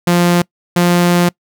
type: tone pair in turn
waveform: sawtooth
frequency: 174.61 / 175.23 Hz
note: F3 / F3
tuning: 0 / +6 cents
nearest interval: unison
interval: 6 cents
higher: second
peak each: -5 dBFS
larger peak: neither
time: 0.07-0.42 / 0.76-1.29 s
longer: second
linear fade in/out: 5 ms
effects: noise-tail reverb RT60 0.1 s tail -25 dB re dry